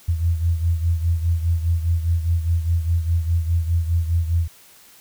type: beating tone pair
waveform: sine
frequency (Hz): 83.1 / 88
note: E2 / F2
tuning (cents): +15 / +14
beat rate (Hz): 4.9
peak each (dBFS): -18 / -24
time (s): 0.08-4.48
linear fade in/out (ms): 10
effects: white hiss -49 dBFS RMS until 5 s

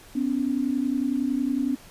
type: tone pair together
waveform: sine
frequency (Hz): 252.4 / 283.3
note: B3 / C#4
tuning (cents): +38 / +38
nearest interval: major second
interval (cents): 200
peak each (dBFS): -25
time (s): 0.15-1.76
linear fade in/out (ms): 10
effects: pink hiss -49 dBFS RMS until 1.9 s + resampled to 32000 Hz

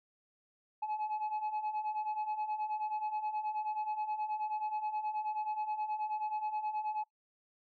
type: beating tone pair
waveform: sine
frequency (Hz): 847 / 856.4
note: G#5 / A5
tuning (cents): +34 / -47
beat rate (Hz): 9.4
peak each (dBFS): -37 / -33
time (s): 0.82-7.04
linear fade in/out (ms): 10
effects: noise-tail reverb RT60 0.1 s tail -21 dB re dry + tanh soft clip ceiling -31 dBFS

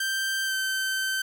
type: tone with pitch glide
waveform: sawtooth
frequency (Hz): 1568 to 1545.5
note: G6 to G6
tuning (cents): 0 to -25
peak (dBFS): -22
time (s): 0-1.22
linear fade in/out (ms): 5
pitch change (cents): -25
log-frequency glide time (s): 0.44-0.54
effects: none

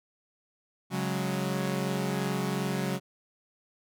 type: chord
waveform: sawtooth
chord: C# suspended fourth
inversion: none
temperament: equal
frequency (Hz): 138.59 / 185 / 207.7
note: C#3 / F#3 / G#3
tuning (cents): 0 / 0 / 0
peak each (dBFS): -29 / -27 / -31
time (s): 0.9-3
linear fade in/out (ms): 50
effects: none

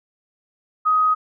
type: tone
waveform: sine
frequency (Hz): 1256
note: D#6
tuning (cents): +16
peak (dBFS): -14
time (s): 0.85-1.15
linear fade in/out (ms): 20
effects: none

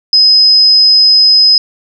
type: tone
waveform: sine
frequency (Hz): 5060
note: D#8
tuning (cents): +28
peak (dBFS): -3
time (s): 0.13-1.58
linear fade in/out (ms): 2
effects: none

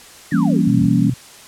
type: exponential sweep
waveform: sine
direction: down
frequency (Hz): 1960 to 64.1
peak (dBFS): -26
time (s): 0.31-0.87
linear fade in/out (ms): 10
type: chord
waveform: sine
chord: E diminished seventh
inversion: none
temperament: equal with one note detuned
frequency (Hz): 167.6 / 196 / 233.1 / 277.2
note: E3 / G3 / Bb3 / Db4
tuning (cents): +29 / 0 / 0 / 0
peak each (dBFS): -18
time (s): 0.32-1.1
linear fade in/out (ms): 5
type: tone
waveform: sine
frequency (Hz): 124.6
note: B2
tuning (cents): +16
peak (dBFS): -19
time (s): 0.67-1.14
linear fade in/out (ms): 5
effects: white hiss -41 dBFS RMS until 1.47 s + low-pass 10000 Hz 12 dB/octave

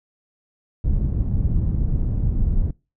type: low-pass noise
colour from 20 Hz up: pink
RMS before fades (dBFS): -20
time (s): 0.84-2.71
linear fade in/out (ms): 5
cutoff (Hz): 130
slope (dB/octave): 12
effects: noise-tail reverb RT60 0.3 s tail -25 dB re dry

